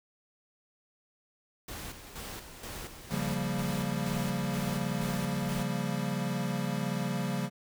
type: noise with tremolo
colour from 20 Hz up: pink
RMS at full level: -41 dBFS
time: 1.68-5.63 s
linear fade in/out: 5 ms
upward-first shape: square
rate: 2.1 Hz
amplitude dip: 55%
type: chord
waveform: square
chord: G half-diminished seventh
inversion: second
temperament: equal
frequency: 138.59 / 174.61 / 196 / 233.1 Hz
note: Db3 / F3 / G3 / Bb3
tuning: 0 / 0 / 0 / 0 cents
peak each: -36 / -36 / -36 / -38 dBFS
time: 3.09-7.5 s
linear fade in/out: 50 ms
effects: none

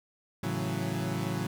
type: chord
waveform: 30% pulse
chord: F# minor seventh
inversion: first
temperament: equal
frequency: 110 / 138.59 / 164.81 / 185 Hz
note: A2 / C#3 / E3 / F#3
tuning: 0 / 0 / 0 / 0 cents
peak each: -33 dBFS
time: 0.43-1.47 s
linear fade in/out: 5 ms
effects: none

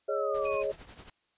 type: chord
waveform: sine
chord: Ab suspended fourth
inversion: none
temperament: just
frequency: 415.3 / 553.7 / 623 Hz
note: Ab4 / Db5 / Eb5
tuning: 0 / -2 / +2 cents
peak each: -33 / -31 / -34 dBFS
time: 0.08-0.72 s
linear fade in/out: 10 ms
type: exponential sweep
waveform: sine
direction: down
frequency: 1386 to 1046.5 Hz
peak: -35 dBFS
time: 0.08-0.64 s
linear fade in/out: 50 ms
type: noise with tremolo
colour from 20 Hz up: pink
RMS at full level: -47 dBFS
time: 0.34-1.1 s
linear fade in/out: 5 ms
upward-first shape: triangle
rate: 11 Hz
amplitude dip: 75%
type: tone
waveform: sine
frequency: 2489 Hz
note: D#7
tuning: in tune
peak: -38 dBFS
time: 0.45-0.63 s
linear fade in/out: 5 ms
effects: white hiss -74 dBFS RMS until 1.37 s + resampled to 8000 Hz

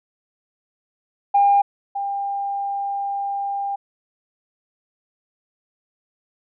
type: tone pair in turn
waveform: sine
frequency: 804 / 798.4 Hz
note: G5 / G5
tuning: +44 / +32 cents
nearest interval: unison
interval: 12 cents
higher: first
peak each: -11 / -22 dBFS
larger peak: first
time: 1.34-1.62 / 1.95-3.76 s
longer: second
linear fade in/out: 10 ms
effects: tanh soft clip ceiling -7 dBFS

